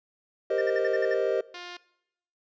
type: chord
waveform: triangle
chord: C minor seventh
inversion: second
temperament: equal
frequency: 392 / 466.2 / 523.3 / 622.3 Hz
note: G4 / Bb4 / C5 / Eb5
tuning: 0 / 0 / 0 / 0 cents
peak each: -27 dBFS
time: 0.5-1.41 s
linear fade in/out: 5 ms
type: tone bursts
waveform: triangle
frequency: 1797 Hz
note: A6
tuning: 36 cents sharp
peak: -28 dBFS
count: 7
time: 0.58-1.141 s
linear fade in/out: 5 ms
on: 33 ms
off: 55 ms
type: tone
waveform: 5% pulse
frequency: 353.3 Hz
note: F4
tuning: 20 cents sharp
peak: -27 dBFS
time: 1.54-1.77 s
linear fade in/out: 5 ms
effects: noise-tail reverb RT60 0.8 s tail -21 dB re dry + resampled to 16000 Hz